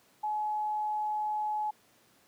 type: tone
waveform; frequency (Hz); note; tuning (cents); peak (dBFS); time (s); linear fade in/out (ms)
sine; 849; G#5; +38; -29; 0.23-1.71; 10
effects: pink hiss -64 dBFS RMS until 2.27 s + high-pass 150 Hz 12 dB/octave